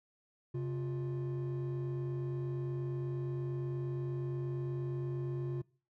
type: tone pair together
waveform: triangle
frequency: 133.7 / 352.6 Hz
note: C3 / F4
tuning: +38 / +17 cents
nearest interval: octave + perfect fourth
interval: 1679 cents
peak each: -32 / -37 dBFS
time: 0.54-5.62 s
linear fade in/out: 10 ms
effects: noise-tail reverb RT60 0.4 s tail -24 dB re dry + tanh soft clip ceiling -29 dBFS